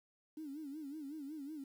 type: tone with vibrato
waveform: triangle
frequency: 293.7 Hz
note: D4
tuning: in tune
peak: -39 dBFS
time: 0.37-1.64 s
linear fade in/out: 5 ms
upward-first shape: sine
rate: 5.4 Hz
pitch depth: 140 cents each way
effects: tanh soft clip ceiling -41 dBFS + 11-bit